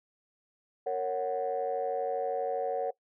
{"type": "chord", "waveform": "sine", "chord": "F# major", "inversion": "first", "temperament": "just", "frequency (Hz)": [462.5, 555, 740], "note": ["A#4", "C#5", "F#5"], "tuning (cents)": [-14, 2, 0], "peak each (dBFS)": -32, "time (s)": [0.86, 2.91], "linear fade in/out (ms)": 10, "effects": ["noise-tail reverb RT60 0.1 s tail -20 dB re dry", "tanh soft clip ceiling -22 dBFS"]}